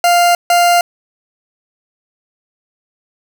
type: tone pair in turn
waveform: 40% pulse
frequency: 698.5 / 698.5 Hz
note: F5 / F5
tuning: 0 / 0 cents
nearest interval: unison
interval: 0 cents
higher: neither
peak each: -7 dBFS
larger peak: neither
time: 0.04-0.35 / 0.5-0.81 s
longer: neither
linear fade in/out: 2 ms
effects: none